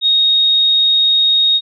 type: tone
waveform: sine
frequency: 3736 Hz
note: A#7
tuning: 3 cents sharp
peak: -9 dBFS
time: 0.01-1.61 s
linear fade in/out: 50 ms
effects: none